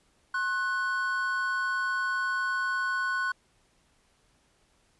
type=tone pair together; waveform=triangle; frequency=1070.7 / 1486 Hz; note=C6 / F#6; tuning=+40 / +7 cents; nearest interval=tritone; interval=567 cents; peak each=-30 / -26 dBFS; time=0.34-3.32 s; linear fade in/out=5 ms; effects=pink hiss -67 dBFS RMS until 4.99 s + resampled to 24000 Hz